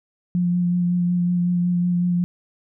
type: tone with vibrato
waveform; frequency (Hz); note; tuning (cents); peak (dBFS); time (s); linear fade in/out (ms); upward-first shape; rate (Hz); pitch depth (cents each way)
sine; 176.4; F3; +18; -17; 0.35-2.24; 0; sine; 5.4; 16
effects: none